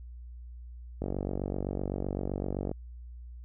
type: click train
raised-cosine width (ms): 2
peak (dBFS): -19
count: 82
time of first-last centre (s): 1.02-2.715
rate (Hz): 47.8
effects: added 60 Hz sine -42 dBFS peak until 3.44 s